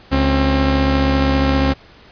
sawtooth tone pair together, 70.48 / 267.1 Hz, C#2 / C4, +29 / +36 cents, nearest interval octave + major seventh, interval 2307 cents, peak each -12 dBFS, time 0.11-1.74 s, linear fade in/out 20 ms, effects pink hiss -45 dBFS RMS until 2.11 s + resampled to 11025 Hz

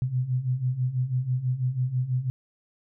sine beating tone pair, 123.47 / 129.57 Hz, B2 / C3, 0 / -17 cents, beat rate 6.1 Hz, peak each -29 / -25 dBFS, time 0.02-2.3 s, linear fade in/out 0 ms, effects none

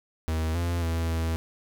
45% pulse tone with pitch steps, 80 / 85.9 / 82.5 / 81.7 Hz, D#2 / F2 / E2 / E2, +49 / -28 / +2 / -15 cents, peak -25 dBFS, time 0.28-1.36 s, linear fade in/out 0 ms, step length 270 ms, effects none

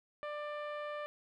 10% pulse tone with low-pass filter, 593 Hz, D5, 17 cents sharp, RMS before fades -41 dBFS, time 0.23-1.06 s, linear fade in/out 0 ms, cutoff 1300 Hz, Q 0.53, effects none

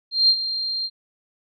sine tone with ADSR envelope, 4186 Hz, C8, in tune, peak -11 dBFS, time 0.11-0.9 s, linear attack 180 ms, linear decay 61 ms, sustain -12 dB, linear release 50 ms, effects none

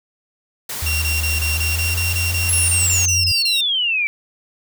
white noise, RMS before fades -27 dBFS, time 0.69-3.06 s, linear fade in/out 5 ms
sine tone with pitch glide, 79.6 to 88.83 Hz, D#2 to F2, +40 to +30 cents, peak -20 dBFS, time 0.82-3.32 s, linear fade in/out 5 ms, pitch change +190 cents, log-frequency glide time 1.48-2.05 s
sawtooth tone bursts, 2751 Hz, F7, 27 cents flat, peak -17 dBFS, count 15, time 0.86-3.61 s, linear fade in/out 5 ms, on 160 ms, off 25 ms
sine exponential sweep, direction down, 11175 to 2289 Hz, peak -16 dBFS, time 2.49-4.07 s, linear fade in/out 0 ms
effects none

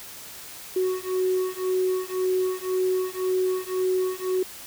triangle beating tone pair, 370 / 371.9 Hz, F#4 / F#4, 0 / +9 cents, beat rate 1.9 Hz, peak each -22 dBFS, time 0.76-4.43 s, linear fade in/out 5 ms, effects tanh soft clip ceiling -18 dBFS + white hiss -41 dBFS RMS until 4.66 s

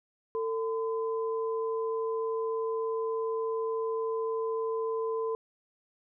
sine tone pair together, 448.3 / 1018 Hz, A4 / C6, +32 / -48 cents, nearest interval octave + major second, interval 1420 cents, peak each -29 / -37 dBFS, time 0.35-5.35 s, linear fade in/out 0 ms, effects none

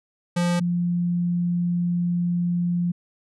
square / sine tone pair in turn, 174.61 / 174.61 Hz, F3 / F3, 0 / 0 cents, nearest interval unison, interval 0 cents, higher neither, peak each -20 dBFS, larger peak neither, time 0.36-0.6 / 0.6-2.92 s, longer second, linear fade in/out 10 ms, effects resampled to 24000 Hz

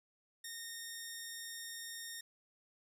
10% pulse tone, 1842 Hz, A#6, 21 cents flat, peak -35 dBFS, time 0.44-2.21 s, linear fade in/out 5 ms, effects none

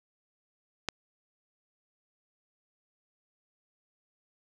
click, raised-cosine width 0.2 ms, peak -12 dBFS, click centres 0.887 s, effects none

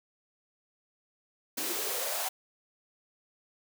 white noise with high-pass filter sweep, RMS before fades -33 dBFS, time 1.57-2.29 s, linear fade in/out 10 ms, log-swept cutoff 280 to 750 Hz, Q 6.2, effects none

